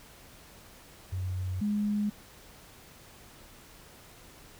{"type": "tone pair in turn", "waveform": "sine", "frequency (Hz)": [92.5, 207.7], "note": ["F#2", "G#3"], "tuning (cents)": [0, 0], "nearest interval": "octave + major second", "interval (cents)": 1400, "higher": "second", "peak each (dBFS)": [-30, -26], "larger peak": "second", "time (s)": [[1.12, 1.61], [1.61, 2.1]], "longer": "neither", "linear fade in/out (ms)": 10, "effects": ["pink hiss -53 dBFS RMS until 4.59 s"]}